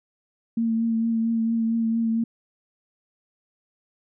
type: tone with vibrato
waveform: sine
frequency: 227.4 Hz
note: A#3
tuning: 43 cents flat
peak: -20 dBFS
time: 0.57-2.24 s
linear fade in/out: 5 ms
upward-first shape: triangle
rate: 4.4 Hz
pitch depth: 25 cents each way
effects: none